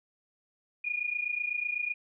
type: tone pair together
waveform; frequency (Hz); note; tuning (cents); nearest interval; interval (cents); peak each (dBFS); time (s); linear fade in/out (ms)
sine; 2424 / 2452; D#7 / D#7; -46 / -26; unison; 20; -33 / -32; 0.84-1.94; 10
effects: none